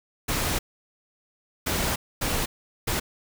pink noise bursts at uneven times, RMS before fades -26 dBFS, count 4, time 0.28-0.59 / 1.66-1.96 / 2.21-2.46 / 2.87-3 s, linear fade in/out 10 ms, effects none

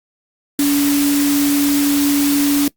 sine tone in noise, 285.8 Hz, D4, 47 cents flat, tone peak -12 dBFS, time 0.59-2.68 s, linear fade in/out 2 ms, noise white, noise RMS -22 dBFS, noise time 0.59-2.68 s, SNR +7 dB, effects noise-tail reverb RT60 0.1 s tail -21 dB re dry + Opus 48 kbps

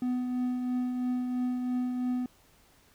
triangle tone with tremolo, 249.7 Hz, B3, 19 cents sharp, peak -24 dBFS, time 0.02-2.26 s, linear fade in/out 2 ms, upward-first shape triangle, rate 3 Hz, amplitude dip 40%, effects pink hiss -62 dBFS RMS until 2.94 s

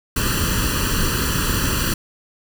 pink noise with comb filter, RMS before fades -20 dBFS, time 0.16-1.94 s, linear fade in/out 5 ms, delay 0.68 ms, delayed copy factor +0.9, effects none

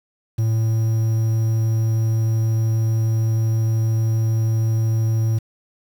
triangle tone with quantisation, 111.7 Hz, A2, 27 cents sharp, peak -14 dBFS, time 0.38-5.39 s, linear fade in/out 10 ms, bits 7, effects none

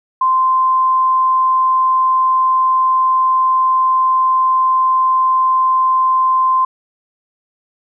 sine tone, 1040 Hz, C6, 11 cents flat, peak -10 dBFS, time 0.21-6.65 s, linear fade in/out 5 ms, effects none

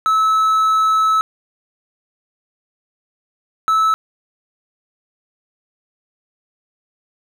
triangle tone pair in turn, 1300 / 1305.3 Hz, E6 / E6, -24 / -17 cents, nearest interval unison, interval 7 cents, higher second, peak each -10 dBFS, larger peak neither, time 0.06-1.21 / 3.68-3.94 s, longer first, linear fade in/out 0 ms, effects none

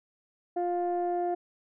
sine tone pair together, 352 / 703.3 Hz, F4 / F5, +14 / +12 cents, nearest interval octave, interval 1198 cents, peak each -28 dBFS, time 0.56-1.35 s, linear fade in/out 10 ms, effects tanh soft clip ceiling -22 dBFS

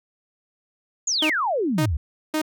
sine exponential sweep, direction down, 7110 to 63.9 Hz, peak -20 dBFS, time 1.07-1.97 s, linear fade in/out 5 ms
sawtooth tone bursts, 310 Hz, D#4, 6 cents flat, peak -17 dBFS, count 3, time 1.22-2.417 s, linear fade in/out 5 ms, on 79 ms, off 480 ms
effects none

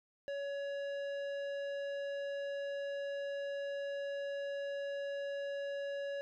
triangle tone with tanh clipping, 562 Hz, C#5, 24 cents sharp, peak -39 dBFS, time 0.28-6.21 s, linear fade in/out 0 ms, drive 17 dB, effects none

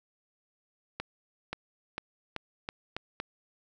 accelerating click train, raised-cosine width 0.3 ms, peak -18 dBFS, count 7, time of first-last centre 1-3.201 s, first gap 530 ms, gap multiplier 0.85, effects none

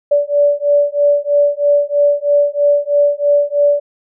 sine beating tone pair, 577 / 580.1 Hz, D5 / D5, -31 / -21 cents, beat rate 3.1 Hz, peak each -13 dBFS, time 0.11-3.8 s, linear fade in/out 10 ms, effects none

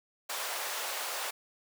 pink high-pass noise, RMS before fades -36 dBFS, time 0.29-1.31 s, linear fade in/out 10 ms, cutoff 560 Hz, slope 24 dB/octave, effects none

